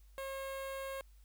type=tone with notch filter; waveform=sawtooth; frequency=540 Hz; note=C#5; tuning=45 cents flat; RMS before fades=-42 dBFS; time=0.18-1.01 s; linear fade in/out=0 ms; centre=5500 Hz; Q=1.4; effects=added 50 Hz sine -57 dBFS peak until 1.24 s + white hiss -73 dBFS RMS until 1.24 s